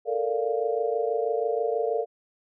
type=chord; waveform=sine; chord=Bb major seventh; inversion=third; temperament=equal; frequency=440 / 466.2 / 587.3 / 698.5 Hz; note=A4 / Bb4 / D5 / F5; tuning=0 / 0 / 0 / 0 cents; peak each=-28 / -27 / -32 / -31 dBFS; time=0.05-2.06 s; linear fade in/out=50 ms; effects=none